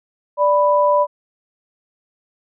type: tone pair together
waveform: sine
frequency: 587.3 / 989.5 Hz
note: D5 / B5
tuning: 0 / +3 cents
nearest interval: major sixth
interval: 903 cents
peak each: -14 / -15 dBFS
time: 0.37-1.07 s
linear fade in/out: 50 ms
effects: none